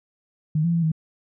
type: tone with pitch steps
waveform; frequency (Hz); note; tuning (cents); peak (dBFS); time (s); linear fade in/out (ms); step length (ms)
sine; 154.7 / 169.7 / 167.9 / 158.8; D#3 / F3 / E3 / D#3; -10 / -49 / +32 / +36; -18; 0.55-0.918; 5; 92
effects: none